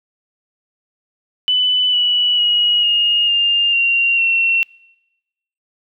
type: tone with pitch steps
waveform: sine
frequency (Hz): 2995 / 2947 / 2900 / 2853 / 2807 / 2762 / 2718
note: F#7 / F#7 / F#7 / F7 / F7 / F7 / F7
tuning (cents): +20 / -8 / -35 / +36 / +8 / -20 / -48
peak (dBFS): -12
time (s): 1.48-4.63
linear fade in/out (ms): 0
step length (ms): 450
effects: noise-tail reverb RT60 1.0 s tail -25 dB re dry